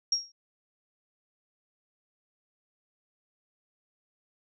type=tone with exponential decay; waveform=sine; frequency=5590 Hz; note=F8; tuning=1 cent sharp; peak=-20 dBFS; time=0.12-0.32 s; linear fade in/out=5 ms; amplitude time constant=42 ms; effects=none